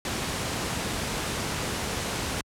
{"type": "noise with amplitude modulation", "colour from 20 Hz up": "pink", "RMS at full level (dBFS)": -28, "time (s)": [0.05, 2.41], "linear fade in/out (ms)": 2, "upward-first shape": "sine", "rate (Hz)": 242, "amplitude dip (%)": 30, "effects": ["high-pass 60 Hz 12 dB/octave", "low-pass 10000 Hz 12 dB/octave"]}